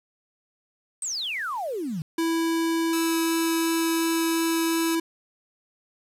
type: exponential sweep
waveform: sine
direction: down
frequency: 8620 to 146.83 Hz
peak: -27 dBFS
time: 1.02-2.02 s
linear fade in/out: 2 ms
type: tone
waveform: square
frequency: 329.6 Hz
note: E4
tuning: in tune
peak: -23 dBFS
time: 2.18-5 s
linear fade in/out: 5 ms
type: tone with vibrato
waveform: 5% pulse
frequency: 1300 Hz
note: E6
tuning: 24 cents flat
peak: -19 dBFS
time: 2.93-4.95 s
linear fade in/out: 2 ms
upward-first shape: sine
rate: 2.8 Hz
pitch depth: 14 cents each way
effects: resampled to 32000 Hz + 8-bit